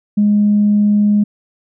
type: tone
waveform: sine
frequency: 207.4 Hz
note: G#3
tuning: 2 cents flat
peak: -8 dBFS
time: 0.17-1.24 s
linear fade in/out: 10 ms
effects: tanh soft clip ceiling -4 dBFS